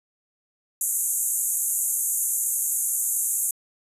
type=band-pass noise; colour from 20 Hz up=white; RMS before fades=-25 dBFS; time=0.81-3.51 s; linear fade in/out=2 ms; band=6600 to 13000 Hz; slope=96 dB/octave; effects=resampled to 32000 Hz